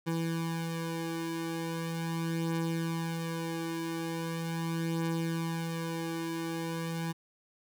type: beating tone pair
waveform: 25% pulse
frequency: 164.81 / 165.21 Hz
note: E3 / E3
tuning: 0 / +4 cents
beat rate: 0.4 Hz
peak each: -35 / -29 dBFS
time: 0.06-7.13 s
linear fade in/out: 20 ms
effects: none